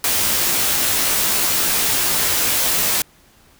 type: noise with comb filter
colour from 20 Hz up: white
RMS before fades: -18 dBFS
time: 0.04-3.02 s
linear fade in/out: 2 ms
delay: 16 ms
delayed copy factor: -0.75
effects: pink hiss -52 dBFS RMS until 3.59 s